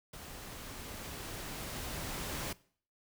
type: noise with level ramp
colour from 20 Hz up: pink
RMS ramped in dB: -48 to -38 dBFS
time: 0.13-2.53 s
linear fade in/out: 5 ms
effects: noise-tail reverb RT60 0.5 s tail -21 dB re dry